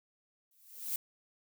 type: noise with exponential growth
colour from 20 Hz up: violet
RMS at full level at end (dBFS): -32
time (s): 0.51-0.96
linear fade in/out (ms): 2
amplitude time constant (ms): 96
effects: none